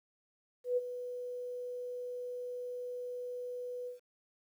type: tone with ADSR envelope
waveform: sine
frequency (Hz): 493.9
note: B4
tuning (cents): 0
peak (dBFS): -26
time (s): 0.64-4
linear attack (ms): 130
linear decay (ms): 28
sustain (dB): -12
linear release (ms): 130
effects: 11-bit